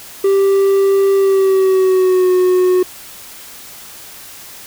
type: tone with pitch glide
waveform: triangle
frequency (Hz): 392 to 365.7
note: G4 to F#4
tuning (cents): 0 to -20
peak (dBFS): -7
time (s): 0.24-2.83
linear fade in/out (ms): 5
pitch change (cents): -120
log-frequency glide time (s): 1.15-2.31
effects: white hiss -35 dBFS RMS until 4.66 s